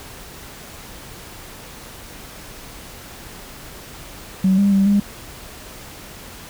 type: tone with pitch steps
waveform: sine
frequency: 189.6 / 200.1 / 195.6 / 202.4 Hz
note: F#3 / G3 / G3 / G#3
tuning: +43 / +36 / -4 / -44 cents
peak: -11 dBFS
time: 4.44-5 s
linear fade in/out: 5 ms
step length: 140 ms
effects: tanh soft clip ceiling -7 dBFS + pink hiss -38 dBFS RMS until 6.49 s